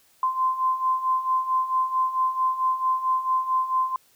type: beating tone pair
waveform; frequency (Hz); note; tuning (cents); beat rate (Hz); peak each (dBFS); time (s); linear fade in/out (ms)
sine; 1034 / 1038.5; C6 / C6; -21 / -13; 4.5; -27 / -22; 0.23-3.96; 2
effects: white hiss -60 dBFS RMS until 4.15 s